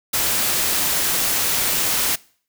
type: noise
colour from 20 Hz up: white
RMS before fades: -20 dBFS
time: 0.13-2.16 s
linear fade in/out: 10 ms
effects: noise-tail reverb RT60 0.5 s tail -23 dB re dry